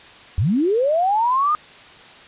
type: linear sweep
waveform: sine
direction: up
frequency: 73.42 to 1244.5 Hz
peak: -15 dBFS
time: 0.38-1.55 s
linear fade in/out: 0 ms
effects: white hiss -43 dBFS RMS until 2.27 s + resampled to 8000 Hz